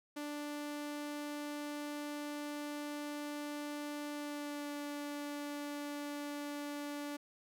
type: tone with pitch glide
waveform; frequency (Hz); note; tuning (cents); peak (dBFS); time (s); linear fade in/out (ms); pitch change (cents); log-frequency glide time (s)
sawtooth; 293.7 to 290.5; D4 to D4; 0 to -19; -36; 0.16-7.17; 10; -19; 4.12-4.7
effects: none